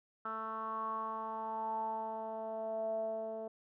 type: tone with low-pass filter sweep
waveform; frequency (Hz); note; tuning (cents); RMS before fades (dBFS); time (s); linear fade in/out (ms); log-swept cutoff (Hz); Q
10% pulse; 221.2; A3; +9; -39; 0.25-3.48; 5; 1300 to 580; 8.7
effects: none